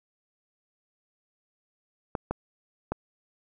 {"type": "clicks", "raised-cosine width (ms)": 1, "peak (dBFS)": -14, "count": 3, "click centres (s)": [2.152, 2.31, 2.92], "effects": []}